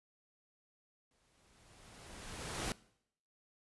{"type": "noise with exponential growth", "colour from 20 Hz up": "pink", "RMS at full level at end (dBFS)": -37, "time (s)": [1.11, 2.72], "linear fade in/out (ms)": 1, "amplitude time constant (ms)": 350, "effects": ["noise-tail reverb RT60 0.7 s tail -21 dB re dry", "resampled to 24000 Hz"]}